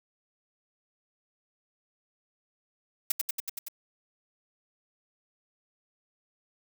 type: noise with echo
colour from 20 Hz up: blue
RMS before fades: -25 dBFS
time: 3.1-3.12 s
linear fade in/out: 5 ms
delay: 94 ms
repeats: 6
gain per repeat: -2 dB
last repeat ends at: 3.684 s
effects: none